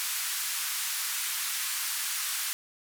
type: band-pass noise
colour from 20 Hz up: white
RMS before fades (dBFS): -32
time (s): 0-2.53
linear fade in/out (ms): 0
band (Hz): 1100 to 14000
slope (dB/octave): 24
effects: none